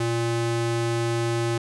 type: ring-modulated tone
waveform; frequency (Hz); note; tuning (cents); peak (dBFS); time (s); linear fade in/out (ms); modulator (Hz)
square; 233.1; A#3; 0; -20; 0-1.58; 5; 114
effects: resampled to 24000 Hz